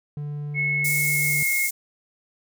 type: tone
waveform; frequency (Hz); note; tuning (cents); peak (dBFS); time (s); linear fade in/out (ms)
triangle; 146.83; D3; 0; -26; 0.17-1.43; 2
type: tone with pitch glide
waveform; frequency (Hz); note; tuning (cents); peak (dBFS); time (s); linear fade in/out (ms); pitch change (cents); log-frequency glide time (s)
sine; 2190 to 2156; C#7 to C#7; -22 to -49; -21; 0.54-1.7; 50; -27; 0.76-1.43
type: high-pass noise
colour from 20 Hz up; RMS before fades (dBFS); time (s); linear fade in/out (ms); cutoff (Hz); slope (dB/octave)
pink; -27; 0.84-1.71; 10; 6800; 24
effects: none